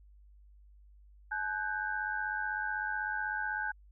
sine tone cluster, 856 / 1497 / 1593 Hz, A5 / F#6 / G6, -48 / +20 / +27 cents, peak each -38 / -36 / -36 dBFS, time 1.31-3.72 s, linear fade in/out 10 ms, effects added 50 Hz sine -55 dBFS peak until 3.91 s

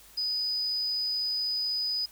sine tone, 4978 Hz, D#8, in tune, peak -27 dBFS, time 0.17-2.06 s, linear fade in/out 10 ms, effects added 50 Hz sine -62 dBFS peak until 2.11 s + white hiss -54 dBFS RMS until 2.11 s

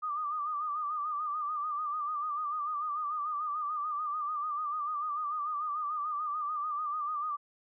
sine tone with vibrato, 1202 Hz, D6, 40 cents sharp, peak -31 dBFS, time 0.02-7.37 s, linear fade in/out 20 ms, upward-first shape sine, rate 6.8 Hz, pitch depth 70 cents each way, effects none

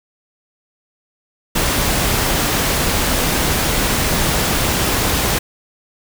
pink noise, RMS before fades -17 dBFS, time 1.55-5.39 s, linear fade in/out 10 ms, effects none

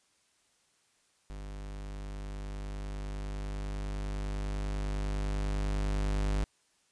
45% pulse tone with level ramp, 49.97 Hz, G1, 34 cents sharp, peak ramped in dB -40 to -27 dBFS, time 1.3-6.44 s, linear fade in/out 0 ms, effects white hiss -70 dBFS RMS until 6.91 s + resampled to 22050 Hz

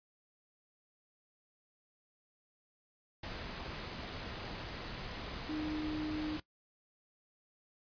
sine tone in noise, 306.8 Hz, D#4, 24 cents flat, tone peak -35 dBFS, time 5.49-6.37 s, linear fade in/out 5 ms, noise pink, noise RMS -43 dBFS, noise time 3.23-6.4 s, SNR +5 dB, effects noise-tail reverb RT60 0.1 s tail -19 dB re dry + resampled to 11025 Hz

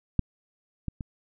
clicks, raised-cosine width 5 ms, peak -9 / -18 / -22 dBFS, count 3, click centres 0.193 / 0.883 / 1.008 s, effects none

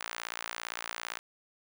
sawtooth tone with high-pass filter, 57.6 Hz, A#1, 20 cents flat, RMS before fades -40 dBFS, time 0-1.19 s, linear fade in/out 5 ms, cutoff 1300 Hz, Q 1, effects none

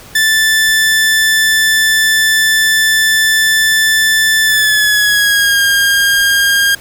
sawtooth tone with pitch glide, 1760 to 1613.9 Hz, A6 to G6, 0 to +50 cents, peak -5 dBFS, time 0.15-6.75 s, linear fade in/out 5 ms, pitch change -150 cents, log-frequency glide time 4.43-5.61 s, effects pink hiss -36 dBFS RMS until 6.8 s

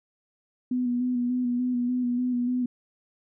sine tone with vibrato, 246.9 Hz, B3, in tune, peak -23 dBFS, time 0.71-2.66 s, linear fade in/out 5 ms, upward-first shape square, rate 3.4 Hz, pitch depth 24 cents each way, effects none

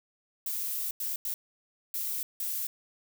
violet noise bursts at uneven times, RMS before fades -33 dBFS, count 5, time 0.46-0.91 / 1-1.16 / 1.25-1.34 / 1.94-2.23 / 2.4-2.67 s, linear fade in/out 2 ms, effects none

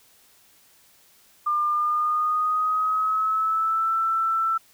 sine tone with pitch glide, 1200 to 1331.5 Hz, D6 to E6, +37 to +17 cents, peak -20 dBFS, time 1.46-4.58 s, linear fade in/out 10 ms, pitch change +180 cents, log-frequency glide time 1.7-3.93 s, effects white hiss -57 dBFS RMS until 4.73 s

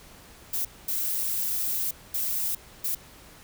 violet noise bursts at uneven times, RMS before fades -28 dBFS, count 4, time 0.53-0.65 / 0.88-1.91 / 2.14-2.55 / 2.84-2.95 s, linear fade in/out 5 ms, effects pink hiss -50 dBFS RMS until 3.43 s

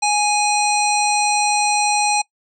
harmonic tone, 830.6 Hz, G#5, in tune, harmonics 1 / 3 / 5 / 7 / 9 / 10, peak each -17 / -22 / -24 / -25 / -27 / -27 dBFS, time 0.02-2.22 s, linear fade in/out 10 ms, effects noise-tail reverb RT60 0.1 s tail -22 dB re dry

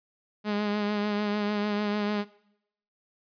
sawtooth tone with vibrato, 207.7 Hz, G#3, in tune, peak -22 dBFS, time 0.44-2.25 s, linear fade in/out 50 ms, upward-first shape triangle, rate 6.7 Hz, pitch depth 32 cents each way, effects noise-tail reverb RT60 0.8 s tail -21 dB re dry + resampled to 11025 Hz

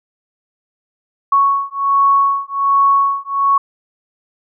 sine beating tone pair, 1108.7 / 1110 Hz, C#6 / C#6, 0 / +2 cents, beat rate 1.3 Hz, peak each -14 dBFS, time 1.32-3.58 s, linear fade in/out 5 ms, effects none

